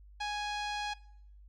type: tone with low-pass filter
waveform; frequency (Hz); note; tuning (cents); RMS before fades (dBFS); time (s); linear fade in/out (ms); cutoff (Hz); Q
sawtooth; 830.6; G#5; 0; -36; 0.2-0.94; 10; 4500; 1.6
effects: noise-tail reverb RT60 0.7 s tail -21 dB re dry + added 50 Hz sine -52 dBFS peak until 1.48 s